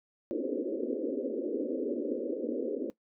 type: band-pass noise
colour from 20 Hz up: pink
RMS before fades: -33 dBFS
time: 0.31-2.9 s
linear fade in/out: 0 ms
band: 240 to 550 Hz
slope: 96 dB/octave
effects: noise-tail reverb RT60 0.1 s tail -18 dB re dry